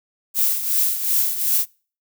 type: noise with tremolo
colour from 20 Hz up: violet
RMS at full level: -17 dBFS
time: 0.34-1.66 s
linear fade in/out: 50 ms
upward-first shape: triangle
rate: 2.7 Hz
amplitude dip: 70%
effects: noise-tail reverb RT60 0.4 s tail -26 dB re dry